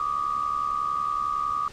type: tone pair together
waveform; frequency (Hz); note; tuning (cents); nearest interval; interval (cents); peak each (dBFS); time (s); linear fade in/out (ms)
sine; 1159 / 1229.9; D6 / D#6; -23 / -20; minor second; 103; -27; 0-1.68; 2
effects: pink hiss -46 dBFS RMS until 1.72 s + low-pass 7000 Hz 12 dB/octave